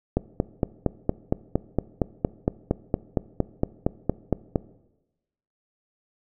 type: click train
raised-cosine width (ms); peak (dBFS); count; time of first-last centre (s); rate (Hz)
2; -7; 20; 0.17-4.558; 4.33
effects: noise-tail reverb RT60 1.0 s tail -19 dB re dry